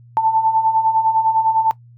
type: beating tone pair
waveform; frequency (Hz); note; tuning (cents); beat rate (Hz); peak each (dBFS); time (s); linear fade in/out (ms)
sine; 880 / 889.9; A5 / A5; 0 / +19; 9.9; -20 / -14; 0.17-1.71; 0
effects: noise-tail reverb RT60 0.1 s tail -19 dB re dry + added 119 Hz sine -42 dBFS peak until 1.97 s